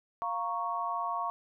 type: chord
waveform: sine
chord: Bb minor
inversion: second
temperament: equal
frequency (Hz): 698.5 / 932.3 / 1108.7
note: F5 / Bb5 / Db6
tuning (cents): 0 / 0 / 0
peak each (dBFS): -36 / -36 / -33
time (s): 0.22-1.3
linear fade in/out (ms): 0
effects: none